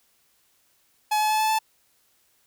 45% pulse tone with pitch steps, 850 / 856.4 / 862.9 / 869.4 / 875.9 Hz, G#5 / A5 / A5 / A5 / A5, +40 / -47 / -34 / -21 / -8 cents, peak -20 dBFS, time 1.11-1.59 s, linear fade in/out 10 ms, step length 96 ms, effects white hiss -65 dBFS RMS until 2.46 s

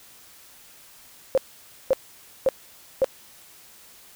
sine tone bursts, 530 Hz, C5, 22 cents sharp, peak -15 dBFS, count 4, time 1.35-3.044 s, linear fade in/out 0 ms, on 26 ms, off 530 ms, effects white hiss -50 dBFS RMS until 4.15 s

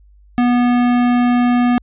sine tone with hard clipping, 244 Hz, B3, 21 cents flat, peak -13 dBFS, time 0.38-1.78 s, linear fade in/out 0 ms, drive 17 dB, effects added 50 Hz sine -44 dBFS peak until 1.82 s + resampled to 8000 Hz

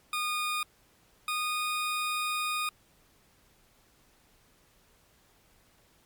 20% pulse tone pair in turn, 1226 / 1232.7 Hz, D#6 / D#6, -26 / -17 cents, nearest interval unison, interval 9 cents, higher second, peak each -24 dBFS, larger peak neither, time 0.13-0.63 / 1.28-2.69 s, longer second, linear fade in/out 2 ms, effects pink hiss -64 dBFS RMS until 6.05 s + MP3 96 kbps

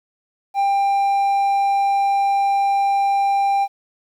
triangle tone, 794 Hz, G5, 22 cents sharp, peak -13 dBFS, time 0.54-3.68 s, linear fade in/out 50 ms, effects 9-bit

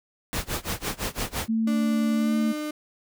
pink noise with tremolo, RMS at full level -27 dBFS, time 0.33-1.48 s, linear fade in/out 0 ms, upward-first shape sine, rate 5.9 Hz, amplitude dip 95%
sine tone, 223.7 Hz, A3, 29 cents sharp, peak -21 dBFS, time 1.48-2.53 s, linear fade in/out 20 ms
35% pulse tone with pitch glide, 293.7 to 302 Hz, D4 to D4, 0 to +48 cents, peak -27 dBFS, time 1.67-2.71 s, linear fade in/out 5 ms, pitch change +48 cents, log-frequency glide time 2.14-2.36 s
effects none

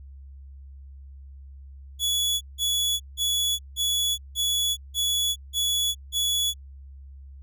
sawtooth tone bursts, 3397 Hz, G#7, 38 cents sharp, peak -19 dBFS, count 8, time 1.99-6.54 s, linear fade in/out 50 ms, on 420 ms, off 170 ms, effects added 68 Hz sine -41 dBFS peak until 7.42 s

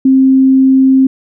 sine tone, 264.8 Hz, C4, 21 cents sharp, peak -4 dBFS, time 0.05-1.07 s, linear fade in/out 5 ms, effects none

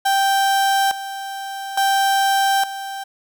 35% pulse tone with tremolo, 784 Hz, G5, in tune, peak -13 dBFS, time 0.05-3.04 s, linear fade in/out 10 ms, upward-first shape square, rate 0.58 Hz, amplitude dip 75%, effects none

